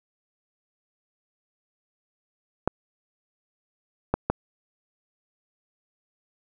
clicks, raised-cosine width 1 ms, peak -7 dBFS, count 3, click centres 2.676 / 4.14 / 4.3 s, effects none

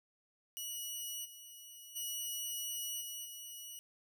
10% pulse tone with level steps, 2924 Hz, F#7, 21 cents flat, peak -32 / -43 / -30 / -34 / -38 dBFS, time 0.57-3.79 s, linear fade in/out 0 ms, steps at 1.24 / 1.95 / 3 / 3.24 s, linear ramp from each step 20 ms, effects none

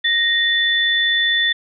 sine tone pair together, 1864.7 / 3500 Hz, A#6 / A7, 0 / -10 cents, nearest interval major seventh, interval 1090 cents, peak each -17 dBFS, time 0.04-1.53 s, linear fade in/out 10 ms, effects none

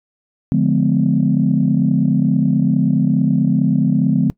sine chord, D diminished seventh, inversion none, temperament just, 146.83 / 176.2 / 211.4 / 253.7 Hz, D3 / F3 / Ab3 / Cb4, 0 / +16 / +31 / +47 cents, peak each -17 dBFS, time 0.52-4.3 s, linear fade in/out 0 ms, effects noise-tail reverb RT60 0.1 s tail -22 dB re dry + tanh soft clip ceiling -3 dBFS

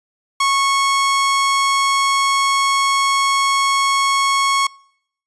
sawtooth tone, 1100 Hz, C#6, 14 cents flat, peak -10 dBFS, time 0.4-4.67 s, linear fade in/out 5 ms, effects noise-tail reverb RT60 0.7 s tail -26 dB re dry + resampled to 22050 Hz

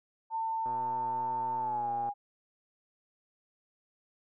sine tone with pitch glide, 897 to 813.1 Hz, A5 to G#5, +33 to -37 cents, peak -30 dBFS, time 0.3-2.14 s, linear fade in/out 50 ms, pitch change -170 cents, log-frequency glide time 1.57-1.9 s
click train, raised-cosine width 1 ms, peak -32 dBFS, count 174, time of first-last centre 0.66-2.09 s, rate 121 Hz
effects none

